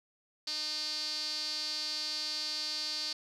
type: tone with band-pass filter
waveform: sawtooth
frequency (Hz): 304.5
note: D#4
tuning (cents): -37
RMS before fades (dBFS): -36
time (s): 0.47-3.13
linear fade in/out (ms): 5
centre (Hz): 4600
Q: 8
effects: none